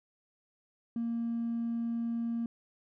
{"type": "tone with hard clipping", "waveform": "sine", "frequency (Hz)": 232.4, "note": "A#3", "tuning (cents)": -5, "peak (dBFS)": -31, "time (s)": [0.96, 2.46], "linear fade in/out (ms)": 2, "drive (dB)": 1, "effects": []}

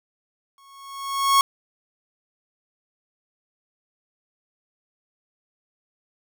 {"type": "tone with exponential growth", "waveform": "45% pulse", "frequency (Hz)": 1100, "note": "C#6", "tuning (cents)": -14, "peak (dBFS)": -12, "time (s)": [0.58, 1.41], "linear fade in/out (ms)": 1, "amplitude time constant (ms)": 180, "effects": []}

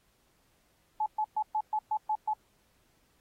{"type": "tone bursts", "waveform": "sine", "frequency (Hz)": 858, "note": "A5", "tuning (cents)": -44, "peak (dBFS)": -26, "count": 8, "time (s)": [1, 2.336], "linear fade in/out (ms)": 5, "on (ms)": 62, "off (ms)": 120, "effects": ["pink hiss -70 dBFS RMS until 3.2 s", "AAC 48 kbps"]}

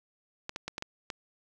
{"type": "clicks", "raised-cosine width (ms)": 0.2, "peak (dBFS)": -18, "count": 6, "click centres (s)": [0.494, 0.561, 0.68, 0.781, 0.824, 1.102], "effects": []}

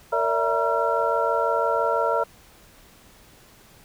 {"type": "tone cluster", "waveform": "sine", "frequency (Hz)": [459.1, 575, 661, 947, 1363], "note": ["A#4", "D5", "E5", "A#5", "F6"], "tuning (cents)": [-26, -37, 5, 27, -43], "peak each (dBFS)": -26, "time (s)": [0.12, 2.24], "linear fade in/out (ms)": 10, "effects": ["pink hiss -52 dBFS RMS until 3.84 s"]}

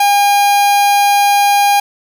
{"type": "tone", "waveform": "45% pulse", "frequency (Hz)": 810, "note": "G#5", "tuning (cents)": -43, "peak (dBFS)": -8, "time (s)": [0, 1.8], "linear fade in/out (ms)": 5, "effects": []}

